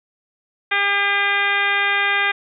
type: harmonic tone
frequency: 402.1 Hz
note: G4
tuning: 44 cents sharp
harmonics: 1 / 2 / 3 / 4 / 5 / 6 / 7 / 8 / 9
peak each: -32 / -26 / -26 / -21 / -21 / -23 / -33 / -30 / -31 dBFS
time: 0.71-2.32 s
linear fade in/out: 10 ms
effects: none